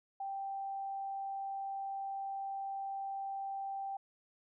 sine tone, 784 Hz, G5, in tune, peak -37 dBFS, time 0.2-3.97 s, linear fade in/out 5 ms, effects none

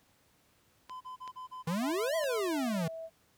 triangle tone bursts, 1018 Hz, C6, 48 cents flat, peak -39 dBFS, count 10, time 0.89-2.405 s, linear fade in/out 20 ms, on 120 ms, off 35 ms
clicks, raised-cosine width 0.2 ms, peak -30 dBFS, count 3, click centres 0.896 / 1.277 / 2.24 s
square exponential two-way sweep, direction up then down, 155.56 to 673 to 155.56 Hz, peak -31 dBFS, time 1.67-2.88 s, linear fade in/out 5 ms, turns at 2.16 s
sine tone, 652 Hz, E5, 19 cents flat, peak -39 dBFS, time 1.79-3.1 s, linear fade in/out 50 ms
effects pink hiss -68 dBFS RMS until 3.37 s + high-pass 60 Hz 12 dB/octave

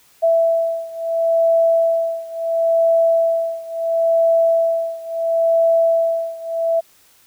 sine beating tone pair, 662 / 662.73 Hz, E5 / E5, +7 / +9 cents, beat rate 0.73 Hz, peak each -16 / -18 dBFS, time 0.22-6.81 s, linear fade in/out 20 ms, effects white hiss -53 dBFS RMS until 7.26 s

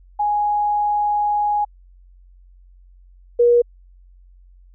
sine tone pair in turn, 830.6 / 478.4 Hz, G#5 / A#4, 0 / +45 cents, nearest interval minor seventh, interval 955 cents, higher first, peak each -16 / -10 dBFS, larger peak second, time 0.19-1.65 / 3.39-3.62 s, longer first, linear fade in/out 10 ms, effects added 45 Hz sine -45 dBFS peak until 4.74 s

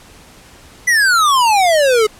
square exponential sweep, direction down, 2011 to 416.7 Hz, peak -10 dBFS, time 0.87-2.07 s, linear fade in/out 10 ms, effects pink hiss -42 dBFS RMS until 2.19 s + low-pass 11000 Hz 12 dB/octave

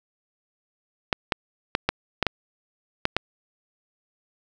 clicks, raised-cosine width 0.3 ms, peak -4 dBFS, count 8, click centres 1.128 / 1.322 / 1.751 / 1.89 / 2.227 / 2.267 / 3.054 / 3.166 s, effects none

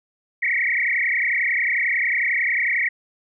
sine tone with frequency modulation, 2067 Hz, C7, 22 cents flat, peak -18 dBFS, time 0.42-2.89 s, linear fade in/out 10 ms, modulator 31.1 Hz, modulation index 6.9, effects none

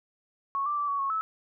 sine tone with pitch steps, 1104 / 1176 / 1164 / 1125 / 1099 / 1303 Hz, C#6 / D6 / D6 / C#6 / C#6 / E6, -7 / +2 / -16 / +25 / -15 / -20 cents, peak -26 dBFS, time 0.55-1.21 s, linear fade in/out 0 ms, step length 110 ms, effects none

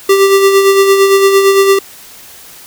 square tone with tremolo, 392 Hz, G4, in tune, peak -4 dBFS, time 0.09-1.79 s, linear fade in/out 5 ms, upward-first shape sine, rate 8.8 Hz, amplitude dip 45%, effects white hiss -35 dBFS RMS until 2.66 s

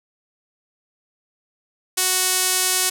sawtooth tone with band-pass filter, 370 Hz, F#4, in tune, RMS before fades -20 dBFS, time 1.97-2.9 s, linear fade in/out 10 ms, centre 9400 Hz, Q 0.98, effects none

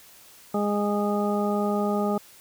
harmonic tone, 205.8 Hz, G#3, 16 cents flat, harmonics 1 / 2 / 3 / 4 / 6, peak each -25 / -28 / -30 / -31 / -33 dBFS, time 0.54-2.18 s, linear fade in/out 5 ms, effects white hiss -51 dBFS RMS until 2.4 s

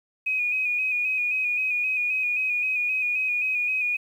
sine tone with vibrato, 2489 Hz, D#7, in tune, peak -22 dBFS, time 0.26-3.97 s, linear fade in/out 10 ms, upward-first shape square, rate 3.8 Hz, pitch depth 29 cents each way, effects 9-bit

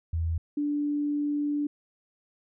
sine tone pair in turn, 82.41 / 292.3 Hz, E2 / D4, 0 / -8 cents, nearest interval octave + minor seventh, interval 2192 cents, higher second, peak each -25 dBFS, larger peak neither, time 0.13-0.38 / 0.57-1.67 s, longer second, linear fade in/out 5 ms, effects none

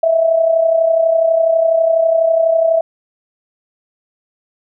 sine tone with amplitude modulation, 656 Hz, E5, 9 cents flat, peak -7 dBFS, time 0.03-2.81 s, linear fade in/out 5 ms, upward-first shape sine, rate 32.1 Hz, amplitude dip 60%, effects none

